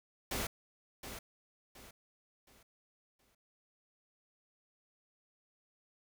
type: noise with echo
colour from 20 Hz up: pink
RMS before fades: -37 dBFS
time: 0.31-0.47 s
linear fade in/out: 5 ms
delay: 720 ms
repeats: 4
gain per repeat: -9 dB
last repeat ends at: 3.35 s
effects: none